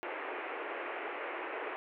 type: band-pass noise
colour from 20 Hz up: pink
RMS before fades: -40 dBFS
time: 0.03-1.76 s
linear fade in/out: 0 ms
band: 330 to 2600 Hz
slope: 48 dB/octave
effects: none